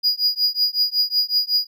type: tone with tremolo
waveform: triangle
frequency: 4895 Hz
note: D#8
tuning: 29 cents flat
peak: -12 dBFS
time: 0.03-1.67 s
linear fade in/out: 20 ms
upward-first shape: triangle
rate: 5.4 Hz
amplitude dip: 100%
effects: none